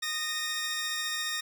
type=tone pair together; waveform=15% pulse; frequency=1236.8 / 1848 Hz; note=D#6 / A#6; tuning=-11 / -16 cents; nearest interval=perfect fifth; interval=695 cents; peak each=-32 / -25 dBFS; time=0.02-1.41 s; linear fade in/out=10 ms; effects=none